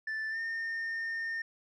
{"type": "tone with pitch glide", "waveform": "sine", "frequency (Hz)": [1760, 1821], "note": ["A6", "A#6"], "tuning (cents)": [0, -41], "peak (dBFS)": -30, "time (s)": [0.07, 1.42], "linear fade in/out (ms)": 5, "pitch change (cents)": 59, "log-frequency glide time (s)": [0.3, 0.38], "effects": ["tanh soft clip ceiling -32 dBFS"]}